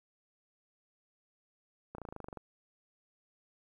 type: slowing click train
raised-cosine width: 1 ms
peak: -29 dBFS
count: 12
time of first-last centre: 1.95-2.373 s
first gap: 33 ms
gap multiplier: 1.03
effects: 11-bit